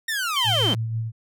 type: linear sweep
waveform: sawtooth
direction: down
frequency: 1864.7 to 146.83 Hz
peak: -20 dBFS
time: 0.08-0.75 s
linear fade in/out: 5 ms
type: tone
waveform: sine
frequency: 3115 Hz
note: G7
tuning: 12 cents flat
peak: -20 dBFS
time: 0.36-0.74 s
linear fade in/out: 10 ms
type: tone with tremolo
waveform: sine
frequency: 112.7 Hz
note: A2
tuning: 42 cents sharp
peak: -22 dBFS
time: 0.44-1.12 s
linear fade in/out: 50 ms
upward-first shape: sine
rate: 6.1 Hz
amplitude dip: 35%
effects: none